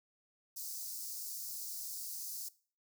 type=high-pass noise; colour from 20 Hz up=white; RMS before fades=-43 dBFS; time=0.56-2.49 s; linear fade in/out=10 ms; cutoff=4600 Hz; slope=48 dB/octave; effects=noise-tail reverb RT60 0.4 s tail -19 dB re dry